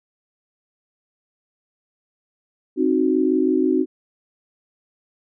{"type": "chord", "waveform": "sine", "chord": "C diminished", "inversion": "none", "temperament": "equal with one note detuned", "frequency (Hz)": [264.7, 311.1, 370], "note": ["C4", "Eb4", "Gb4"], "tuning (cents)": [20, 0, 0], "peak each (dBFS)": -20, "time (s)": [2.76, 3.86], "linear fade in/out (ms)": 50, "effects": []}